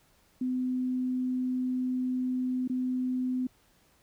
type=tone with dropouts; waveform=sine; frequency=254.1 Hz; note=B3; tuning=49 cents sharp; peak=-27 dBFS; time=0.41-3.47 s; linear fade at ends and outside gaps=5 ms; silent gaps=2.677-2.697 s; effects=pink hiss -65 dBFS RMS until 4.02 s